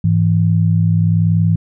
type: tone pair together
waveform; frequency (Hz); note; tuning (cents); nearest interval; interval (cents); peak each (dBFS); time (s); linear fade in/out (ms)
sine; 103.83 / 164.82; G#2 / E3; 0 / 0; minor sixth; 800; -13; 0.04-1.56; 5
effects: none